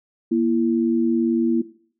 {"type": "tone pair together", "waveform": "sine", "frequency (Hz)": [236.5, 334.5], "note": ["A#3", "E4"], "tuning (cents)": [25, 25], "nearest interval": "tritone", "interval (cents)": 600, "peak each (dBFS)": -19, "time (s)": [0.31, 1.62], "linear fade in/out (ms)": 10, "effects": ["noise-tail reverb RT60 0.5 s tail -17 dB re dry"]}